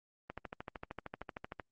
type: click train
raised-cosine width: 0.5 ms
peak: -26 dBFS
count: 18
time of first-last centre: 0.3-1.598 s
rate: 13.1 Hz
effects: Opus 24 kbps